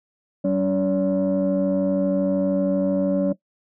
sine tone cluster, 190.6 / 283.4 / 570 Hz, G3 / C#4 / C#5, -48 / +38 / +48 cents, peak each -21 dBFS, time 0.44-3.33 s, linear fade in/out 10 ms, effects noise-tail reverb RT60 0.1 s tail -17 dB re dry + tanh soft clip ceiling -13 dBFS

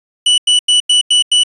45% pulse tone bursts, 2960 Hz, F#7, in tune, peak -7 dBFS, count 6, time 0.26-1.435 s, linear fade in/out 5 ms, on 120 ms, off 91 ms, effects resampled to 24000 Hz

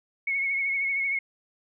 sine tone with vibrato, 2197 Hz, C#7, 16 cents flat, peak -24 dBFS, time 0.27-1.19 s, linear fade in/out 5 ms, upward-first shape triangle, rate 13 Hz, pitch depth 42 cents each way, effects none

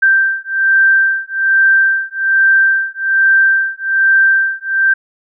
sine beating tone pair, 1568 / 1569.2 Hz, G6 / G6, 0 / +1 cents, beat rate 1.2 Hz, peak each -12 dBFS, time 0.02-4.94 s, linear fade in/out 10 ms, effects none

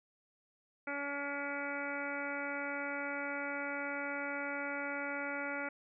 harmonic tone, 283.8 Hz, C#4, 41 cents sharp, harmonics 1 / 2 / 3 / 4 / 5 / 6 / 7 / 8 / 9, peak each -44 / -43 / -46 / -51 / -41 / -52 / -45 / -44 / -56 dBFS, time 0.87-5.69 s, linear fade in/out 5 ms, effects none

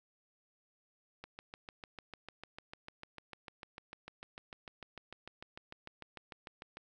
click train, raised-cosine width 0.3 ms, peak -30 dBFS, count 38, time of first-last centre 1.24-6.771 s, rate 6.69 Hz, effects none

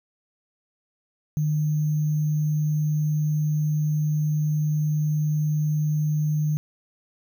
sine tone with sample-and-hold, 151.7 Hz, D#3, 44 cents flat, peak -20 dBFS, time 1.37-6.57 s, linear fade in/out 0 ms, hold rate 6300 Hz, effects none

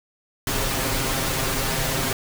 pink noise with comb filter, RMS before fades -24 dBFS, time 0.47-2.13 s, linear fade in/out 2 ms, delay 7.5 ms, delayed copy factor +0.8, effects none

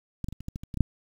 clicks, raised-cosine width 5 ms, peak -20 / -20 / -26 / -28 / -21 / -22 / -27 / -24 / -18 / -7 dBFS, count 10, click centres 0.243 / 0.286 / 0.326 / 0.406 / 0.484 / 0.559 / 0.635 / 0.742 / 0.773 / 0.807 s, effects 8-bit

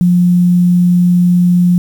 sine tone with quantisation, 177.4 Hz, F3, 27 cents sharp, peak -6 dBFS, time 0.01-1.78 s, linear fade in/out 0 ms, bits 6, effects none

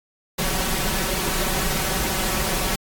pink noise with comb filter, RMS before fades -23 dBFS, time 0.38-2.76 s, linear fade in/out 10 ms, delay 5.3 ms, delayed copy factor +0.7, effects AAC 64 kbps

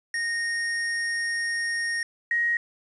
square / sine tone pair in turn, 1855 / 1883.1 Hz, A#6 / A#6, -9 / +17 cents, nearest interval unison, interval 26 cents, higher second, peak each -26 / -21 dBFS, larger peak second, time 0.14-2.03 / 2.31-2.57 s, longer first, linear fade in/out 2 ms, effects resampled to 24000 Hz + 9-bit

